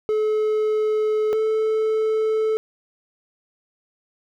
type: tone pair in turn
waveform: triangle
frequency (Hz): 430 / 437.3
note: A4 / A4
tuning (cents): -40 / -11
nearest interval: unison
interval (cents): 29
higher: second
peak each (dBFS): -16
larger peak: neither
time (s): 0.09-1.33 / 1.33-2.57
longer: neither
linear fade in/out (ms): 0
effects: none